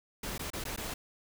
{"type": "noise with dropouts", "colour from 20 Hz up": "pink", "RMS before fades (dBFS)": -38, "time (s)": [0.23, 0.94], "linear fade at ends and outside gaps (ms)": 5, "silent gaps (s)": [[0.38, 0.393], [0.503, 0.533], [0.64, 0.651], [0.763, 0.775]], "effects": []}